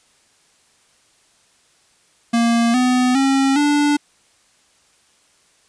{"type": "tone with pitch steps", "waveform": "square", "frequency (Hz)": [233.1, 251.3, 270.9, 292], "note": ["A#3", "B3", "C#4", "D4"], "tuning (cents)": [0, 30, -40, -10], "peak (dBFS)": -14, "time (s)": [2.33, 3.97], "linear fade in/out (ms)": 10, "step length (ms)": 410, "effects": ["white hiss -57 dBFS RMS until 5.68 s", "resampled to 22050 Hz"]}